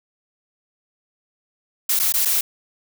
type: noise with dropouts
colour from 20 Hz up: blue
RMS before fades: -19 dBFS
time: 1.89-2.41 s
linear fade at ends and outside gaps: 5 ms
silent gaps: 1.992-1.997 / 2.124-2.139 / 2.251-2.255 s
effects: none